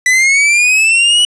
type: linear sweep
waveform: 45% pulse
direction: up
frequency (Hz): 1975.5 to 2960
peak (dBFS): -7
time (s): 0.06-1.25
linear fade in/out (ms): 2
effects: resampled to 22050 Hz + 8-bit